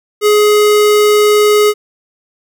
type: tone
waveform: square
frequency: 419.3 Hz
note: G#4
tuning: 17 cents sharp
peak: -7 dBFS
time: 0.21-1.74 s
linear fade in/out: 50 ms
effects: none